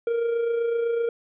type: tone with amplitude modulation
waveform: triangle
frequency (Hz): 466.2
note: A#4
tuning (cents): 0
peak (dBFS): -18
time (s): 0.07-1.09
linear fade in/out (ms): 2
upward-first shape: sine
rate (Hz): 27.9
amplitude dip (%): 40
effects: resampled to 8000 Hz